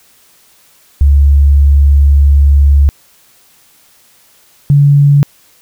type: tone pair in turn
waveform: sine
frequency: 70.7 / 142.84 Hz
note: C#2 / D3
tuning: +35 / -48 cents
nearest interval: octave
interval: 1217 cents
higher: second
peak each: -3 dBFS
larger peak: neither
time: 1.01-2.89 / 4.7-5.23 s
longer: first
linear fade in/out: 0 ms
effects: white hiss -47 dBFS RMS until 5.61 s